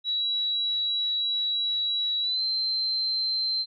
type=tone with pitch glide; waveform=sine; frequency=3901 to 4114 Hz; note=B7 to C8; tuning=-22 to -30 cents; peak=-24 dBFS; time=0.04-3.66 s; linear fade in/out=50 ms; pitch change=+92 cents; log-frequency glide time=2.22-2.42 s; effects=none